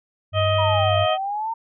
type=tone with vibrato; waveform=sine; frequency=98.7 Hz; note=G2; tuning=12 cents sharp; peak=-21 dBFS; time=0.32-1.07 s; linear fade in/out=50 ms; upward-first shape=sine; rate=5.8 Hz; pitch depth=11 cents each way
type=harmonic tone; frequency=628 Hz; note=D#5; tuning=16 cents sharp; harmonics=1 / 2 / 3 / 4 / 5; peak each=-20 / -25 / -34 / -32 / -27 dBFS; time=0.33-1.18 s; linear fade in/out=50 ms
type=exponential two-way sweep; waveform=sine; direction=down then up; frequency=987.8 to 680 to 922 Hz; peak=-23 dBFS; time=0.58-1.54 s; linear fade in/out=10 ms; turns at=0.97 s
effects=none